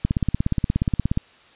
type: click train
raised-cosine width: 5 ms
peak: -7 dBFS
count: 20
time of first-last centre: 0.05-1.174 s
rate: 16.9 Hz
effects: white hiss -52 dBFS RMS until 1.55 s + resampled to 8000 Hz